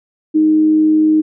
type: tone with amplitude modulation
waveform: sine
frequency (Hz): 311.1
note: D#4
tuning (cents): 0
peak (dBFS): -7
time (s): 0.34-1.22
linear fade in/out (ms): 20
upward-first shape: sine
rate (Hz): 103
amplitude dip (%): 25
effects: none